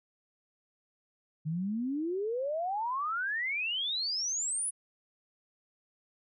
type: exponential sweep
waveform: sine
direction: up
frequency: 149.8 to 10450 Hz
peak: -30 dBFS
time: 1.45-4.71 s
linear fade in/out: 20 ms
effects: none